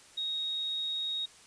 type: tone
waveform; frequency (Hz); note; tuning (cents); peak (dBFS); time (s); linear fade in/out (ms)
sine; 3758; A#7; +13; -31; 0.17-1.26; 10
effects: white hiss -56 dBFS RMS until 1.46 s + resampled to 22050 Hz